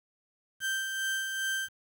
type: tone with tremolo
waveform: 35% pulse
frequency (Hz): 1565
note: G6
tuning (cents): -3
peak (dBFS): -27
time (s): 0.6-1.69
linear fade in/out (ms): 50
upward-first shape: sine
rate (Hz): 2.5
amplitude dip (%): 40
effects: 9-bit